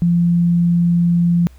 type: tone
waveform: sine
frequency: 172.2 Hz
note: F3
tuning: 24 cents flat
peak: -11 dBFS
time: 0.02-1.47 s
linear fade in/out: 0 ms
effects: added 64 Hz sine -40 dBFS peak until 1.58 s + pink hiss -54 dBFS RMS until 1.58 s